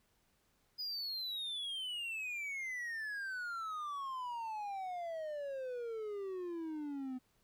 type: exponential sweep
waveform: triangle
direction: down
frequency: 5000 to 251.2 Hz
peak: -37 dBFS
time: 0.78-7.19 s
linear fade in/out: 20 ms
effects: pink hiss -75 dBFS RMS until 7.43 s